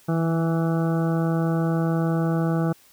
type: harmonic tone with a mistuned harmonic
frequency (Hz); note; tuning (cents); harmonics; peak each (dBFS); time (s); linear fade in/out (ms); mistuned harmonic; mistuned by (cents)
164.81; E3; 0; 1 / 2 / 3 / 4 / 5 / 7 / 8 / 9; -21 / -27 / -31 / -33 / -35 / -38 / -39 / -40; 0.08-2.73; 10; 1; -17
effects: white hiss -55 dBFS RMS until 2.92 s